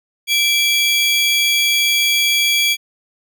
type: tone pair together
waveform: 35% pulse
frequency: 2337 / 3335 Hz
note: D7 / G#7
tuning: -9 / +7 cents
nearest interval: tritone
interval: 616 cents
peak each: -14 dBFS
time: 0.27-2.77 s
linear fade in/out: 50 ms
effects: none